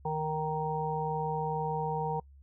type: harmonic tone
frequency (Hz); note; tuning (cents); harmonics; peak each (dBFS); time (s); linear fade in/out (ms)
155.56; D#3; 0; 1 / 3 / 5 / 6; -35 / -35 / -35 / -35; 0.05-2.2; 5
effects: noise-tail reverb RT60 0.1 s tail -26 dB re dry + added 69 Hz sine -52 dBFS peak until 2.42 s